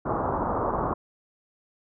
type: low-pass noise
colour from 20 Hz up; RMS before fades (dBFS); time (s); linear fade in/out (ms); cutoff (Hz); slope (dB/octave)
white; -27; 0.05-0.94; 10; 1200; 48
effects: none